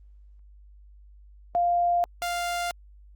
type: tone pair in turn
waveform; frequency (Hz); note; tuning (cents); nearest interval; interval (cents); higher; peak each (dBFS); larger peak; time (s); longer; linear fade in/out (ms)
sine / sawtooth; 698.5 / 698.5; F5 / F5; 0 / 0; unison; 0; neither; -20 / -23; first; 1.55-2.04 / 2.22-2.71; neither; 0
effects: added 50 Hz sine -48 dBFS peak until 3.15 s + Opus 24 kbps